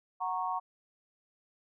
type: chord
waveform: sine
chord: F# major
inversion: none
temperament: equal with one note detuned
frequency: 740 / 932.3 / 1102.3 Hz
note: F#5 / A#5 / C#6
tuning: 0 / 0 / -10 cents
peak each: -35 / -35 / -35 dBFS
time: 0.2-0.6 s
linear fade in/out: 20 ms
effects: none